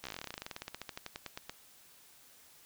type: slowing click train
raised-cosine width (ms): 0.2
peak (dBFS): -23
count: 30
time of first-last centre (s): 0.04-1.496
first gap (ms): 14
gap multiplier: 1.08
effects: white hiss -60 dBFS RMS until 2.65 s